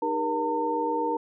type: tone cluster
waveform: sine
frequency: 308.5 / 406 / 474.1 / 908 Hz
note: D#4 / G#4 / A#4 / A#5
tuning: -15 / -39 / +29 / -46 cents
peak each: -31 / -35 / -29 / -27 dBFS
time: 0.02-1.17 s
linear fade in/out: 5 ms
effects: none